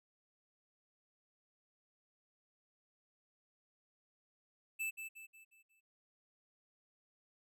square tone with echo, 2637 Hz, E7, in tune, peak -37 dBFS, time 4.79-4.91 s, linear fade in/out 20 ms, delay 180 ms, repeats 5, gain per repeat -7 dB, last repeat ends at 5.81 s, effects none

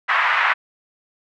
white band-pass noise, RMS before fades -18 dBFS, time 0.08-0.54 s, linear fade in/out 20 ms, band 920 to 2000 Hz, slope 24 dB/octave, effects none

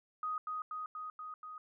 sine tone with echo, 1249 Hz, D#6, 6 cents sharp, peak -34 dBFS, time 0.23-0.38 s, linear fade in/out 2 ms, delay 240 ms, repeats 5, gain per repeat -2 dB, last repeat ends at 1.58 s, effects none

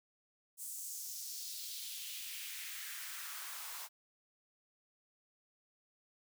white noise with high-pass filter sweep, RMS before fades -45 dBFS, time 0.57-3.89 s, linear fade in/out 50 ms, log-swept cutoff 8500 to 880 Hz, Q 2, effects none

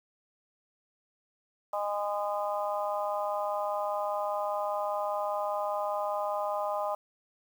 harmonic tone, 205 Hz, G#3, 22 cents flat, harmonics 3 / 4 / 5 / 6, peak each -32 / -34 / -36 / -38 dBFS, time 1.73-6.95 s, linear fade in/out 5 ms, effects 9-bit

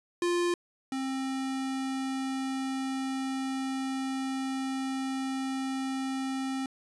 square tone pair in turn, 349.2 / 265.7 Hz, F4 / C4, 0 / +27 cents, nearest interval perfect fourth, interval 473 cents, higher first, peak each -26 / -31 dBFS, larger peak first, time 0.22-0.54 / 0.92-6.66 s, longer second, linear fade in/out 2 ms, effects resampled to 24000 Hz

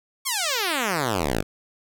5% pulse exponential sweep, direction down, 1142 to 46.25 Hz, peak -11 dBFS, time 0.25-1.43 s, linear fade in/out 20 ms, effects none

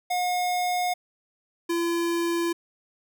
square tone pair in turn, 720 / 339.8 Hz, F#5 / F4, -47 / -47 cents, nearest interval octave + minor second, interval 1300 cents, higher first, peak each -24 dBFS, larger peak neither, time 0.1-0.94 / 1.69-2.53 s, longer neither, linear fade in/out 10 ms, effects none

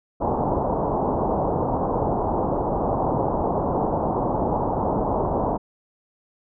white low-pass noise, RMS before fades -23 dBFS, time 0.2-5.58 s, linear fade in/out 20 ms, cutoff 960 Hz, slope 48 dB/octave, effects none

